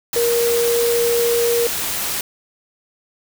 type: tone in noise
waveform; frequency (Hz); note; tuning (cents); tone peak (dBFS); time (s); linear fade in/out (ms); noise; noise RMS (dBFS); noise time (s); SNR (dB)
sine; 471.3; A#4; +19; -15; 0.16-1.67; 2; white; -23; 0.13-2.21; +5
effects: none